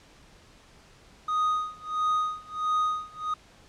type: tone with tremolo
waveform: triangle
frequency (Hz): 1244.5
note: D#6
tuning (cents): 0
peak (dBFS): -20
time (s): 1.28-3.34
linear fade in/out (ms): 5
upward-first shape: sine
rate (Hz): 1.5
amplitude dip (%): 95
effects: pink hiss -55 dBFS RMS until 3.68 s + low-pass 7000 Hz 12 dB/octave